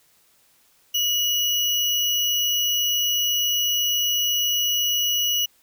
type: tone with sample-and-hold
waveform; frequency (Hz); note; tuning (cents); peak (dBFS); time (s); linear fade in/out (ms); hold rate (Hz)
sine; 2914; F#7; -27; -19; 0.94-5.46; 10; 8820
effects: white hiss -60 dBFS RMS until 5.62 s